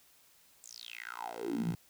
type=tone with high-pass filter sweep; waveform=10% pulse; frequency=58.27 Hz; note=A#1; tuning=in tune; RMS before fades=-39 dBFS; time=0.64-1.75 s; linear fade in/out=0 ms; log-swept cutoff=7600 to 130 Hz; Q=8.6; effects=white hiss -64 dBFS RMS until 1.89 s